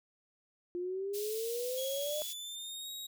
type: exponential sweep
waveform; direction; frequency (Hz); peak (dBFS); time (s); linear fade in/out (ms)
sine; up; 348.9 to 613; -34; 0.75-2.22; 0
type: high-pass noise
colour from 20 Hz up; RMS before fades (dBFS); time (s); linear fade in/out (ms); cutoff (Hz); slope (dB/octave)
white; -43; 1.13-2.34; 20; 3000; 24
type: tone with pitch glide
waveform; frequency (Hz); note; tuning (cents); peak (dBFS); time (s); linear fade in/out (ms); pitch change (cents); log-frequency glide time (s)
sawtooth; 3322 to 3794; G#7 to A#7; 0 to +30; -38; 1.77-3.07; 10; +230; 2.04-2.91
effects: none